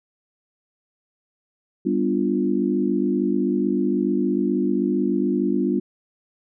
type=chord; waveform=sine; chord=G dominant seventh; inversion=none; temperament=equal with one note detuned; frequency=197.36 / 246.9 / 293.7 / 349.2 Hz; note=G3 / B3 / D4 / F4; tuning=+12 / 0 / 0 / 0 cents; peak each=-24 dBFS; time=1.85-5.8 s; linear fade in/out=10 ms; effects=none